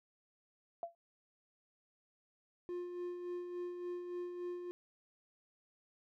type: tone with exponential decay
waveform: sine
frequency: 680 Hz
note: F5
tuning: 46 cents flat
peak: -34 dBFS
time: 0.83-0.95 s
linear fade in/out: 1 ms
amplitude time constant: 25 ms
type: tone with tremolo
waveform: triangle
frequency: 354.1 Hz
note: F4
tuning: 24 cents sharp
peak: -36 dBFS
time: 2.69-4.71 s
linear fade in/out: 0 ms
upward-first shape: sine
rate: 3.5 Hz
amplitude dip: 45%
effects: none